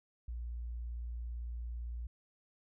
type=tone; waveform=sine; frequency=58.9 Hz; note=A#1; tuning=19 cents sharp; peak=-38 dBFS; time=0.28-2.07 s; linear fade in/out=5 ms; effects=none